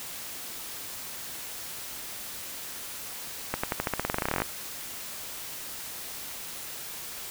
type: accelerating click train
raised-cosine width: 0.5 ms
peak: -11 dBFS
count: 20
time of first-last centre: 3.54-4.42 s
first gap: 95 ms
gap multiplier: 0.91
effects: white hiss -39 dBFS RMS until 7.3 s